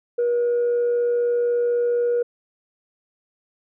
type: tone with amplitude modulation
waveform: sine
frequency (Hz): 479.6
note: A#4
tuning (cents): +49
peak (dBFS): -15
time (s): 0.18-2.23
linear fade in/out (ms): 10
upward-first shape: sine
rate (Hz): 104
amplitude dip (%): 25
effects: tanh soft clip ceiling -15 dBFS